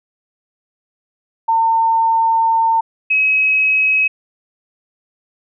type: tone pair in turn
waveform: sine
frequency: 905 / 2553 Hz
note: A5 / D#7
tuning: +48 / +44 cents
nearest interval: octave + tritone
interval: 1796 cents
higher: second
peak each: -11 dBFS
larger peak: neither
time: 1.48-2.81 / 3.1-4.08 s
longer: first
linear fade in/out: 10 ms
effects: none